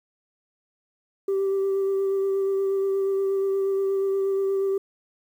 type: tone with vibrato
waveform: sine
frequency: 390 Hz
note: G4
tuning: 9 cents flat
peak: -19 dBFS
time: 1.28-4.78 s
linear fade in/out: 5 ms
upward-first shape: sine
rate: 8.4 Hz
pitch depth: 14 cents each way
effects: tanh soft clip ceiling -19 dBFS + 9-bit